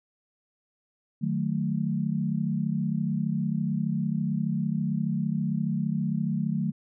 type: chord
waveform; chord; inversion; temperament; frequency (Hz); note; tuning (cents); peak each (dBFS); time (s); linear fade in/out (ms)
sine; D# diminished; none; equal with one note detuned; 153.42 / 185 / 220; D#3 / F#3 / A3; -24 / 0 / 0; -29; 1.21-6.72; 20
effects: none